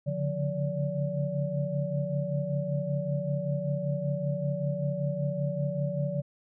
sine tone cluster, 140.3 / 145.5 / 177.8 / 576 Hz, C#3 / D3 / F3 / D5, +21 / -16 / +31 / -34 cents, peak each -34 / -31 / -34 / -33 dBFS, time 0.06-6.22 s, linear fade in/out 20 ms, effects none

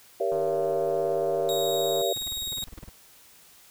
sine chord, G diminished seventh, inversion none, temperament just, 392 / 470.4 / 564.5 / 677.4 Hz, G4 / Bb4 / Db5 / Fb5, 0 / +16 / +31 / +47 cents, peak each -29 dBFS, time 0.2-2.13 s, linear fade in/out 5 ms
click train, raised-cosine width 1 ms, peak -27 dBFS, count 257, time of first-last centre 0.32-2.015 s, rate 151 Hz
sawtooth tone, 3772 Hz, A#7, 20 cents sharp, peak -27 dBFS, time 1.49-2.64 s, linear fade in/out 0 ms
brown noise bursts, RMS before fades -39 dBFS, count 15, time 2.16-2.894 s, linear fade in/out 5 ms, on 20 ms, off 31 ms
effects white hiss -54 dBFS RMS until 3.7 s

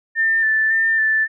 sine tone with vibrato, 1779 Hz, A6, 19 cents sharp, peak -14 dBFS, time 0.15-1.28 s, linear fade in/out 50 ms, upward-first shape square, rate 1.8 Hz, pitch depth 19 cents each way, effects none

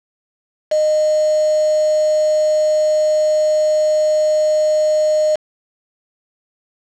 sine tone with quantisation, 615 Hz, D#5, 20 cents flat, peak -12 dBFS, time 0.71-5.36 s, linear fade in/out 10 ms, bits 4, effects low-pass 5000 Hz 12 dB/octave

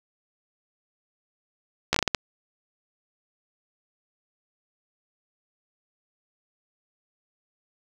slowing click train, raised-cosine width 0.2 ms, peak -3 dBFS, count 7, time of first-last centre 1.93-2.148 s, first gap 14 ms, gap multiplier 1.38, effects 7-bit

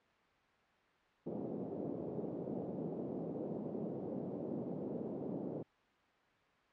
pink band-pass noise, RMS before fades -42 dBFS, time 1.26-5.63 s, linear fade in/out 10 ms, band 170 to 550 Hz, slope 24 dB/octave, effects white hiss -69 dBFS RMS until 6.72 s + low-pass 2000 Hz 12 dB/octave

